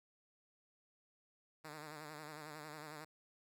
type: tone with vibrato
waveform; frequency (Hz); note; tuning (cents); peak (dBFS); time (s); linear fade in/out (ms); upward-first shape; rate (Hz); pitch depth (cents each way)
5% pulse; 152.2; D#3; -38; -37; 1.64-3.05; 10; sine; 11; 65
effects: none